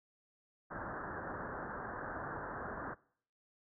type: low-pass noise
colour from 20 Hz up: white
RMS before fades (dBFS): -43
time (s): 0.7-2.95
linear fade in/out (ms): 20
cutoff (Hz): 1700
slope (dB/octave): 96
effects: noise-tail reverb RT60 0.6 s tail -23 dB re dry